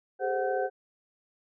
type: tone cluster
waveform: sine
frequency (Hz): 400.3 / 434.5 / 522 / 741 / 1536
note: G4 / A4 / C5 / F#5 / G6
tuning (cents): +36 / -22 / -4 / +2 / -36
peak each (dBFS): -32 / -38 / -30 / -31 / -38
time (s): 0.19-0.7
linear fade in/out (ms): 50
effects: none